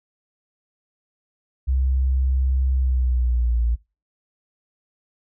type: tone with pitch glide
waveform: sine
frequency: 65.41 to 57.94 Hz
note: C2 to A#1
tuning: 0 to -10 cents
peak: -17 dBFS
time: 1.67-3.76 s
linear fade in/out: 20 ms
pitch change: -210 cents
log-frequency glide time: 2.73-3.65 s
effects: noise-tail reverb RT60 0.3 s tail -24 dB re dry